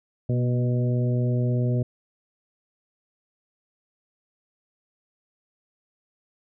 harmonic tone with a mistuned harmonic, 123.47 Hz, B2, in tune, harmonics 1 / 2 / 3 / 4 / 5, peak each -21 / -29 / -33 / -35 / -36 dBFS, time 0.29-1.83 s, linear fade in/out 5 ms, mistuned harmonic 2, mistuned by -32 cents, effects none

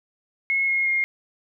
sine tone with pitch steps, 2174 / 2154 / 2134 Hz, C#7 / C7 / C7, -34 / +50 / +34 cents, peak -19 dBFS, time 0.5-1.04 s, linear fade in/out 0 ms, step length 180 ms, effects none

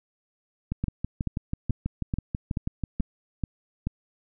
two click trains, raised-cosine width 5 ms, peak -15 / -14 dBFS, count 15 / 8, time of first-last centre 0.72-3 / 0.84-3.87 s, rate 6.14 / 2.31 Hz, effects none

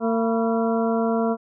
harmonic tone with a mistuned harmonic, 227.4 Hz, A#3, 43 cents flat, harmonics 1 / 2 / 3 / 4 / 5 / 6, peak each -22 / -24 / -26 / -32 / -35 / -34 dBFS, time 0-1.37 s, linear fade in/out 50 ms, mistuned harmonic 4, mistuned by +120 cents, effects none

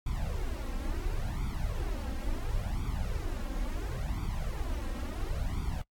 brown noise with flanger, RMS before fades -33 dBFS, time 0.06-5.82 s, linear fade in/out 5 ms, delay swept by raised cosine 0.86 to 3.76 ms, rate 0.72 Hz, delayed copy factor +1, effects noise-tail reverb RT60 0.1 s tail -22 dB re dry + AAC 64 kbps

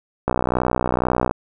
click train, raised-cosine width 1 ms, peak -4 dBFS, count 65, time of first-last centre 0.28-1.311 s, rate 62.1 Hz, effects none

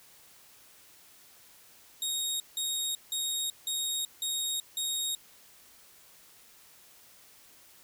20% pulse tone bursts, 3748 Hz, A#7, 9 cents sharp, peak -24 dBFS, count 6, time 2.02-5.15 s, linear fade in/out 2 ms, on 380 ms, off 170 ms, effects white hiss -57 dBFS RMS until 7.83 s

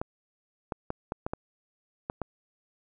clicks, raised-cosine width 1 ms, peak -17 dBFS, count 8, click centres 0.015 / 0.722 / 0.904 / 1.121 / 1.265 / 1.335 / 2.099 / 2.217 s, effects none

